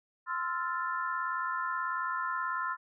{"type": "chord", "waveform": "sine", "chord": "F major seventh", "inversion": "second", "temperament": "equal with one note detuned", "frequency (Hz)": [1039.9, 1318.5, 1396.9, 1760], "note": ["C6", "E6", "F6", "A6"], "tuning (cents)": [-11, 0, 0, 0], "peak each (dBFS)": [-34, -37, -36, -40], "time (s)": [0.26, 2.77], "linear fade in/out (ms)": 50, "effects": []}